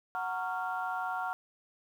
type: chord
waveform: sine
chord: Gb major seventh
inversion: none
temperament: just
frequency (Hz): 740 / 925 / 1110 / 1387.5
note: Gb5 / Bb5 / Db6 / F6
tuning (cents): 0 / -14 / +2 / -12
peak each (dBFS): -35 / -38 / -40 / -36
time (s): 0.15-1.33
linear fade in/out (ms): 0
effects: tanh soft clip ceiling -23 dBFS + 10-bit